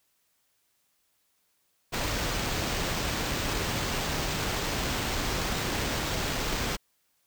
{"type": "noise with sample-and-hold", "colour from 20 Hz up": "pink", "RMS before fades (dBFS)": -30, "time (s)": [1.92, 6.77], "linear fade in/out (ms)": 20, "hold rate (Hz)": 11025, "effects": ["white hiss -72 dBFS RMS until 7.26 s"]}